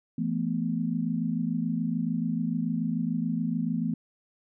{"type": "chord", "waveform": "sine", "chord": "E suspended fourth", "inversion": "none", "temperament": "equal with one note detuned", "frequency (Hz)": [168.08, 220, 246.9], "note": ["E3", "A3", "B3"], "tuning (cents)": [34, 0, 0], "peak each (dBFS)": -30, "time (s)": [0.18, 3.94], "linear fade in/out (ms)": 5, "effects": []}